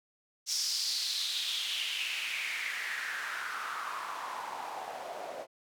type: noise with band-pass filter sweep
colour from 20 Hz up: white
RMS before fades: -36 dBFS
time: 0.46-5.47 s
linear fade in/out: 50 ms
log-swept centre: 5600 to 580 Hz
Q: 4.4
effects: none